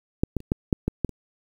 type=clicks; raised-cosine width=3 ms; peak=-7 / -12 / -29 / -8 / -6 / -10 / -9 / -24 dBFS; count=8; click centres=0.235 / 0.367 / 0.404 / 0.519 / 0.728 / 0.88 / 1.047 / 1.093 s; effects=8-bit